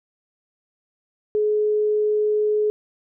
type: tone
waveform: sine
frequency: 423.3 Hz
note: G#4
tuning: 33 cents sharp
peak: -17 dBFS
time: 1.35-2.7 s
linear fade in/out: 0 ms
effects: none